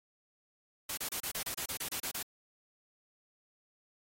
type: noise bursts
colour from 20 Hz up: white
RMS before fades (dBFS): -37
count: 12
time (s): 0.89-2.228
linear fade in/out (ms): 5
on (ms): 84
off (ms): 30
effects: AAC 48 kbps